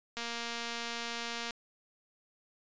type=click train; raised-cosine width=0.2 ms; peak=-21 dBFS; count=314; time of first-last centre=0.17-1.508 s; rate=234 Hz; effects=resampled to 16000 Hz